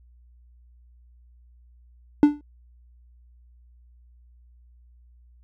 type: tone with exponential decay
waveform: triangle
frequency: 293.7 Hz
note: D4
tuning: in tune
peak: -6 dBFS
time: 2.23-2.41 s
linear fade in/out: 1 ms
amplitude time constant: 38 ms
effects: added 60 Hz sine -51 dBFS peak until 5.43 s